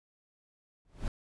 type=noise with exponential growth; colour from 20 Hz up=brown; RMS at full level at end=-30 dBFS; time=0.85-1.08 s; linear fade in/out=1 ms; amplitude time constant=48 ms; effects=resampled to 24000 Hz